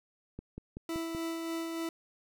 click train, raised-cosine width 3 ms, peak -28 dBFS, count 5, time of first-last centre 0.39-1.149 s, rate 5.27 Hz
40% pulse tone with tremolo, 329.6 Hz, E4, in tune, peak -32 dBFS, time 0.89-1.89 s, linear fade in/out 2 ms, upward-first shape sine, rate 3.4 Hz, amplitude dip 30%
effects none

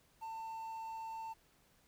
triangle tone with quantisation, 896 Hz, A5, 31 cents sharp, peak -40 dBFS, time 0.21-1.34 s, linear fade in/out 20 ms, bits 11, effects pink hiss -70 dBFS RMS until 1.87 s

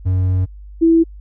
triangle / sine tone pair in turn, 92.5 / 329.6 Hz, F#2 / E4, 0 / 0 cents, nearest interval octave + minor seventh, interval 2200 cents, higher second, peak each -11 / -8 dBFS, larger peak second, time 0.05-0.46 / 0.81-1.04 s, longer first, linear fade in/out 20 ms, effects added 50 Hz sine -33 dBFS peak until 1.2 s

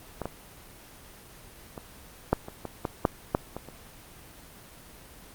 clicks, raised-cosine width 1 ms, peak -16 / -16 / -22 / -6 / -23 / -19 / -13 / -6 / -8 / -20 / -28 dBFS, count 11, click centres 0.217 / 0.256 / 1.778 / 2.33 / 2.484 / 2.653 / 2.852 / 3.052 / 3.349 / 3.566 / 3.687 s, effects pink hiss -49 dBFS RMS until 5.34 s + Opus 24 kbps

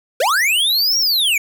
square linear two-way sweep, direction up then down, 448.4 to 5690 to 2218 Hz, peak -14 dBFS, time 0.2-1.38 s, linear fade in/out 5 ms, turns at 0.98 s, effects 8-bit

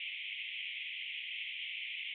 pink band-pass noise, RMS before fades -42 dBFS, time 0-2.14 s, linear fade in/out 2 ms, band 2100 to 3300 Hz, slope 96 dB/octave, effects none

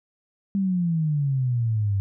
sine exponential sweep, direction down, 200 to 96.8 Hz, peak -20 dBFS, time 0.55-2 s, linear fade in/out 0 ms, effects none

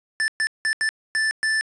square tone bursts at uneven times, 1760 Hz, A6, in tune, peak -20 dBFS, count 6, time 0.2-0.28 / 0.4-0.47 / 0.65-0.73 / 0.81-0.89 / 1.15-1.31 / 1.43-1.61 s, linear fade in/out 0 ms, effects resampled to 22050 Hz + 8-bit

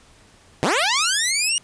10% pulse linear sweep, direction up, 117 to 2900 Hz, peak -9 dBFS, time 0.63-1.58 s, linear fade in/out 0 ms, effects pink hiss -52 dBFS RMS until 1.63 s + resampled to 22050 Hz

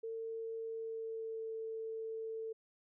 sine tone with pitch glide, 451.2 to 446 Hz, A4 to A4, +44 to +23 cents, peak -39 dBFS, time 0.03-2.53 s, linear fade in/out 10 ms, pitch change -21 cents, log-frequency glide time 0.62-1.52 s, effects none

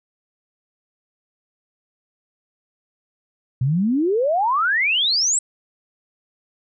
sine exponential sweep, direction up, 120.6 to 8050 Hz, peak -16 dBFS, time 3.61-5.39 s, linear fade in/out 5 ms, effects none

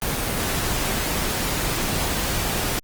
pink noise, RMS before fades -24 dBFS, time 0.02-2.79 s, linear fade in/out 0 ms, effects Opus 24 kbps

